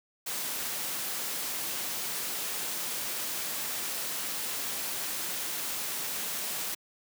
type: noise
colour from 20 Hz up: white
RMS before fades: -34 dBFS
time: 0.26-6.75 s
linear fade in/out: 10 ms
effects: high-pass 150 Hz 12 dB/octave